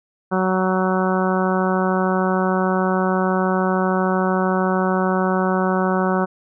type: harmonic tone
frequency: 186.6 Hz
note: F#3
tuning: 15 cents sharp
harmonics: 1 / 2 / 3 / 4 / 5 / 6 / 7 / 8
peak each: -20 / -23 / -25 / -26 / -27 / -28 / -28 / -29 dBFS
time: 0.31-6.26 s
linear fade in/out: 20 ms
effects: none